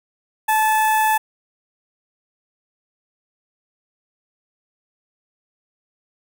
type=tone with notch filter; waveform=sawtooth; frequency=869 Hz; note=A5; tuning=22 cents flat; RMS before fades=-17 dBFS; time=0.48-1.18 s; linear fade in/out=10 ms; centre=4600 Hz; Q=0.59; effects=none